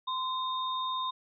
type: tone pair together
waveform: sine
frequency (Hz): 1032 / 3678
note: C6 / A#7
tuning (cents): -24 / -24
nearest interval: octave + minor seventh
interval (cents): 2200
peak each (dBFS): -31 / -36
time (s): 0.07-1.11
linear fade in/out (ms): 10
effects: none